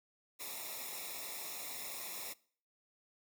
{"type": "noise with comb filter", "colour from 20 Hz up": "white", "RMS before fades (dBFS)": -44, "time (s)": [0.39, 2.34], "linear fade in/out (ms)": 20, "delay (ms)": 0.65, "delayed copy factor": -0.85, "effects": ["noise-tail reverb RT60 0.5 s tail -22 dB re dry"]}